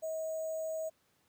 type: tone with sample-and-hold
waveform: sine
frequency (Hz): 637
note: D#5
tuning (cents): +41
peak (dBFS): -34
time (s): 0.02-0.9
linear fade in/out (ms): 20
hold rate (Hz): 7350
effects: pink hiss -72 dBFS RMS until 1.28 s + high-pass 100 Hz 12 dB/octave